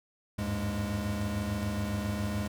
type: tone cluster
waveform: square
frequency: 78 / 97.2 / 104.2 / 206 Hz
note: D#2 / G2 / G#2 / G#3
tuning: +5 / -14 / +6 / -14 cents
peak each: -39 / -38 / -37 / -34 dBFS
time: 0.38-2.48 s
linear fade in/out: 10 ms
effects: none